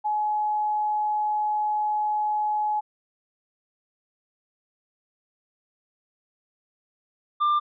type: tone pair in turn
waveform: sine / triangle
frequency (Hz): 846 / 1191.3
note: G#5 / D6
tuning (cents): +32 / +24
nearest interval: tritone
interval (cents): 592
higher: second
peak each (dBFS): -22 / -17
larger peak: second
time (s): 0.04-2.81 / 7.4-7.6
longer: first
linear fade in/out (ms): 20
effects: resampled to 11025 Hz